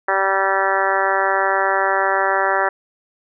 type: harmonic tone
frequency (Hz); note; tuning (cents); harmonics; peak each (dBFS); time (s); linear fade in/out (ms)
193.6; G3; -21; 2 / 3 / 4 / 5 / 6 / 7 / 8 / 9 / 10; -25 / -23 / -22 / -23 / -27 / -23 / -26 / -23 / -28; 0.08-2.69; 5
effects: none